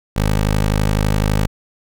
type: tone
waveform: 15% pulse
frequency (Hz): 51.91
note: G#1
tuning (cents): 0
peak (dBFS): -8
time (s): 0.16-1.47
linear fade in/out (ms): 5
effects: none